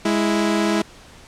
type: tone pair together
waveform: sawtooth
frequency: 207.7 / 329.7 Hz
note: G#3 / E4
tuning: 0 / 0 cents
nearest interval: minor sixth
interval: 800 cents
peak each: -16 dBFS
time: 0.05-0.82 s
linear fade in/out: 5 ms
effects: pink hiss -45 dBFS RMS until 1.27 s + low-pass 8000 Hz 12 dB/octave